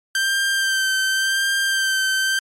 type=tone with vibrato; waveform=sawtooth; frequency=1568 Hz; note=G6; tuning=in tune; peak=-14 dBFS; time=0.15-2.39 s; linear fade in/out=2 ms; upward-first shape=sine; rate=0.9 Hz; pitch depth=25 cents each way; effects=low-pass 12000 Hz 12 dB/octave + MP3 64 kbps